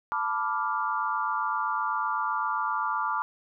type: chord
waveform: sine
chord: B half-diminished seventh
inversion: third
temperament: equal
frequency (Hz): 880 / 987.8 / 1174.7 / 1396.9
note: A5 / B5 / D6 / F6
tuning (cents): 0 / 0 / 0 / 0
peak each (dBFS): -32 / -32 / -29 / -33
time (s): 0.12-3.22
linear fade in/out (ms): 0
effects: none